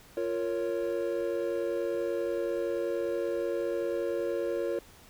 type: chord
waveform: triangle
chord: Bb minor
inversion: second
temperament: equal with one note detuned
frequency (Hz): 349.2 / 464 / 554.4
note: F4 / Bb4 / Db5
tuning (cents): 0 / -8 / 0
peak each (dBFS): -31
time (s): 0.17-4.79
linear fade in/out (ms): 2
effects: pink hiss -55 dBFS RMS until 5.09 s